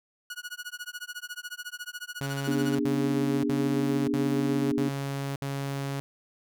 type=tone with tremolo; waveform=sawtooth; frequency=1457 Hz; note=F#6; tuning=27 cents flat; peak=-30 dBFS; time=0.3-2.75 s; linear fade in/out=2 ms; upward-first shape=sine; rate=14 Hz; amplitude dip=100%
type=tone bursts; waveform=sawtooth; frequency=138.59 Hz; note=C#3; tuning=in tune; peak=-26 dBFS; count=6; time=2.21-6 s; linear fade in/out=0 ms; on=580 ms; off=62 ms
type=chord; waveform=sine; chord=G# diminished; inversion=first; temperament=equal with one note detuned; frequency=246.9 / 293.7 / 409.1 Hz; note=B3 / D4 / G#4; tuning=0 / 0 / -26 cents; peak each=-29 / -27 / -32 dBFS; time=2.47-4.89 s; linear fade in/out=10 ms
effects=none